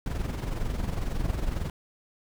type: noise with amplitude modulation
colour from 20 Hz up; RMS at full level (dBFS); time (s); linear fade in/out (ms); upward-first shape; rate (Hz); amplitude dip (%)
brown; -27; 0.06-1.7; 2; sine; 22; 60
effects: none